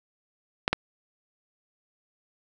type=clicks; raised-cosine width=0.3 ms; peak=-6 dBFS; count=2; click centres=0.679 / 0.73 s; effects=none